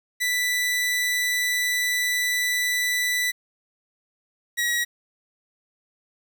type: tone pair in turn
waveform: sawtooth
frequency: 1978 / 1911.7 Hz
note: B6 / A#6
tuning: +2 / +43 cents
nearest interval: minor second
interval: 59 cents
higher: first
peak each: -18 dBFS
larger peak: neither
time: 0.2-3.32 / 4.57-4.85 s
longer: first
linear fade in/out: 20 ms
effects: 9-bit